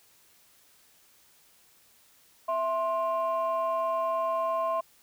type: tone pair together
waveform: sine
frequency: 659.3 / 1054.8 Hz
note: E5 / C6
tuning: 0 / +14 cents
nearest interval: minor sixth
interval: 814 cents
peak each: -27 dBFS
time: 2.48-4.81 s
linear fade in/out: 10 ms
effects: tanh soft clip ceiling -21 dBFS + white hiss -61 dBFS RMS until 5.02 s